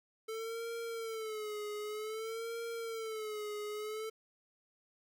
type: tone with vibrato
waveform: square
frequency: 440 Hz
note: A4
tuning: in tune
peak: -39 dBFS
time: 0.28-4.1 s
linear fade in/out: 10 ms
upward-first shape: sine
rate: 0.53 Hz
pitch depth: 89 cents each way
effects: none